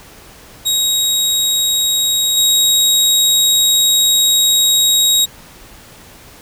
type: tone with level steps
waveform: 25% pulse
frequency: 3792 Hz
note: A#7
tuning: 29 cents sharp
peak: -9 / -6 dBFS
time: 0.65-5.26 s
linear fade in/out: 20 ms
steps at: 2.37 s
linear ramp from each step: 2 ms
effects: pink hiss -40 dBFS RMS until 6.41 s